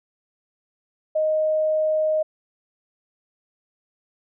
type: tone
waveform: sine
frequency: 622.3 Hz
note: D#5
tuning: in tune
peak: -18 dBFS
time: 1.15-2.23 s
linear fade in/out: 10 ms
effects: none